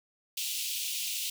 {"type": "high-pass noise", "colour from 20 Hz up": "pink", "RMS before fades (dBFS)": -34, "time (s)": [0.37, 1.3], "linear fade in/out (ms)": 5, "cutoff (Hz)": 2600, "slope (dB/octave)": 48, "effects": []}